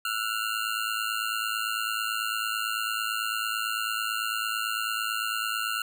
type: ring-modulated tone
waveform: 25% pulse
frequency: 1396.9 Hz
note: F6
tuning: in tune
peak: -21 dBFS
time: 0.05-5.82 s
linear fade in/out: 2 ms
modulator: 54.5 Hz
effects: none